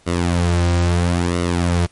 sawtooth tone with flanger, 87 Hz, F2, 6 cents flat, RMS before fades -17 dBFS, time 0.06-1.87 s, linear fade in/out 20 ms, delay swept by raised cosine 1.2 to 4.6 ms, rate 0.75 Hz, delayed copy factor -0.65, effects pink hiss -53 dBFS RMS until 1.91 s + MP3 48 kbps

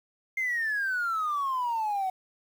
triangle exponential sweep, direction down, 2116 to 740 Hz, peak -23 dBFS, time 0.37-2.1 s, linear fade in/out 5 ms, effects tanh soft clip ceiling -23 dBFS + 9-bit

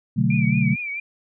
sine chord, B minor seventh, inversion none, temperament equal with one note detuned, 125.27 / 146.83 / 185 / 220 Hz, B2 / D3 / F#3 / A3, +25 / 0 / 0 / 0 cents, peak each -22 dBFS, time 0.16-0.76 s, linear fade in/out 20 ms
sine tone with vibrato, 2349 Hz, D7, in tune, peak -26 dBFS, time 0.3-1 s, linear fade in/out 5 ms, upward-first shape triangle, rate 4.5 Hz, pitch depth 94 cents each way
effects none

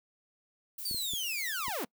violet noise, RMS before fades -41 dBFS, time 0.78-1.84 s, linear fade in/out 5 ms
sawtooth linear sweep, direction down, 4699 to 202.6 Hz, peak -30 dBFS, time 0.85-1.85 s, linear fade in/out 5 ms
clicks, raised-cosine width 3 ms, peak -32 dBFS, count 4, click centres 0.912 / 0.946 / 1.136 / 1.682 s
effects noise-tail reverb RT60 0.1 s tail -25 dB re dry

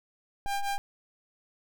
square ring-modulated tone, 398.9 Hz, G4, 30 cents sharp, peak -26 dBFS, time 0.46-0.78 s, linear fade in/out 0 ms, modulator 402 Hz, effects none

